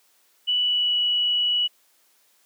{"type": "tone with pitch glide", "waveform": "sine", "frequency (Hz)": [2960, 2938], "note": ["F#7", "F#7"], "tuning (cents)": [0, -13], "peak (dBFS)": -19, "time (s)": [0.47, 1.68], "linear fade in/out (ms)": 20, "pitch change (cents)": -13, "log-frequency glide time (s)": [0.6, 0.97], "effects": ["white hiss -62 dBFS RMS until 2.45 s", "high-pass 300 Hz 12 dB/octave"]}